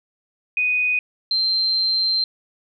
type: tone pair in turn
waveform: sine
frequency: 2489 / 4138 Hz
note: D#7 / C8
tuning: 0 / -20 cents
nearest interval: major sixth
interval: 880 cents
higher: second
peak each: -17 dBFS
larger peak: neither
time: 0.57-0.99 / 1.31-2.24 s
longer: second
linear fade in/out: 2 ms
effects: none